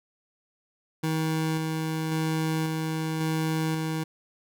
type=tone with tremolo; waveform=25% pulse; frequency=158.9 Hz; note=D#3; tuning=37 cents sharp; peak=-21 dBFS; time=1.03-4.04 s; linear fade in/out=10 ms; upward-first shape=square; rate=0.92 Hz; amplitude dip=25%; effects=none